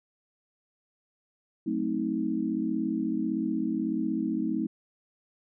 sine chord, F# diminished seventh, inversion none, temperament equal with one note detuned, 185 / 220 / 261.6 / 317.7 Hz, F#3 / A3 / C4 / Eb4, 0 / 0 / 0 / +36 cents, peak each -36 / -31 / -32 / -30 dBFS, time 1.66-4.67 s, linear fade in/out 10 ms, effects none

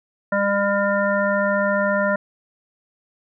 harmonic tone, 200.8 Hz, G3, 42 cents sharp, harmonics 1 / 3 / 5 / 7 / 9, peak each -24 / -20 / -27 / -24 / -27 dBFS, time 0.32-2.16 s, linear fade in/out 5 ms, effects none

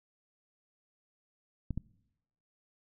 clicks, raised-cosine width 5 ms, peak -22 dBFS, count 2, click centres 1.707 / 1.776 s, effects noise-tail reverb RT60 0.9 s tail -23 dB re dry

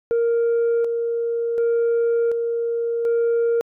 sine tone with tremolo, 466.2 Hz, A#4, in tune, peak -14 dBFS, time 0.11-3.61 s, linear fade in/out 0 ms, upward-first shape square, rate 0.68 Hz, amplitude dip 45%, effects tanh soft clip ceiling -15 dBFS

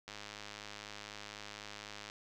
click train, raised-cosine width 0.2 ms, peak -28 dBFS, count 211, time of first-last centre 0.08-2.099 s, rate 104 Hz, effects none

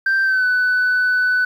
sine tone with pitch glide, 1568 to 1496.3 Hz, G6 to F#6, 0 to +19 cents, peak -12 dBFS, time 0.06-1.45 s, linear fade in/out 5 ms, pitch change -81 cents, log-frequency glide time 0.23-0.46 s, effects tanh soft clip ceiling -12 dBFS + 8-bit

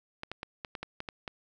clicks, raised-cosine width 0.3 ms, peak -21 dBFS, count 9, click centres 0.234 / 0.316 / 0.431 / 0.648 / 0.752 / 0.83 / 1.004 / 1.088 / 1.278 s, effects none

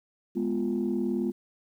sine chord, F diminished, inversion first, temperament equal, 207.7 / 246.9 / 349.2 Hz, Ab3 / Cb4 / F4, 0 / 0 / 0 cents, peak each -29 dBFS, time 0.35-1.32 s, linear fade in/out 20 ms, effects tanh soft clip ceiling -19 dBFS + 10-bit

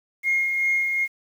sine tone with tremolo, 2142 Hz, C7, 40 cents sharp, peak -17 dBFS, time 0.23-1.08 s, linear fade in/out 50 ms, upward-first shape sine, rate 2.6 Hz, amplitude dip 40%, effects tanh soft clip ceiling -14 dBFS + 8-bit

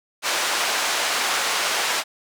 pink band-pass noise, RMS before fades -23 dBFS, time 0.22-2.04 s, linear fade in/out 50 ms, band 790 to 7800 Hz, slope 12 dB/octave, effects none

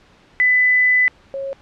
sine tone pair in turn, 2000 / 545.9 Hz, B6 / C#5, +21 / -27 cents, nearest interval octave + minor seventh, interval 2248 cents, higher first, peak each -11 / -23 dBFS, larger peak first, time 0.4-1.08 / 1.34-1.53 s, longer first, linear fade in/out 0 ms, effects pink hiss -51 dBFS RMS until 1.61 s + low-pass 4000 Hz 12 dB/octave

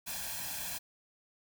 white noise with comb filter, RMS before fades -39 dBFS, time 0.06-0.79 s, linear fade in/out 20 ms, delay 1.2 ms, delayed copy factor +0.75, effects none

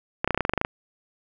clicks, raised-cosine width 0.5 ms, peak -7 dBFS, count 12, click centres 0.245 / 0.276 / 0.307 / 0.346 / 0.376 / 0.407 / 0.451 / 0.495 / 0.536 / 0.577 / 0.614 / 0.649 s, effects none

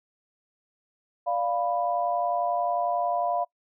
sine chord, B diminished, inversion first, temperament equal, 587.3 / 698.5 / 987.8 Hz, D5 / F5 / B5, 0 / 0 / 0 cents, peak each -31 / -25 / -31 dBFS, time 1.26-3.45 s, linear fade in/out 20 ms, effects noise-tail reverb RT60 0.1 s tail -23 dB re dry

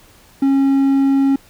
triangle tone, 273.2 Hz, C#4, 25 cents flat, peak -9 dBFS, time 0.42-1.36 s, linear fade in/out 5 ms, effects pink hiss -48 dBFS RMS until 1.49 s

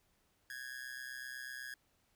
45% pulse tone with amplitude modulation, 1661.2 Hz, G#6, in tune, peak -40 dBFS, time 0.5-1.74 s, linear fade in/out 2 ms, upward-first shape sine, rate 128 Hz, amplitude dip 85%, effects pink hiss -75 dBFS RMS until 2.15 s

